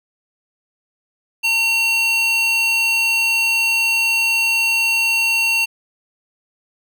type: tone with high-pass filter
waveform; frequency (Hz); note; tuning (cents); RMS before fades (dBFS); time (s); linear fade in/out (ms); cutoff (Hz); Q
square; 912; A#5; -38; -17; 1.43-5.66; 20; 2500; 3.2
effects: none